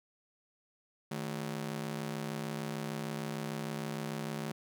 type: ring-modulated tone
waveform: sawtooth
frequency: 185 Hz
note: F#3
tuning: in tune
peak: -29 dBFS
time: 1.11-4.52 s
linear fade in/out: 5 ms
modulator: 33.3 Hz
effects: none